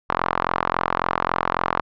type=tone with band-pass filter; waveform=sawtooth; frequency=43.65 Hz; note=F1; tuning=in tune; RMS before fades=-23 dBFS; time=0.09-1.81 s; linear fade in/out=10 ms; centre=1100 Hz; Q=2.7; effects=resampled to 11025 Hz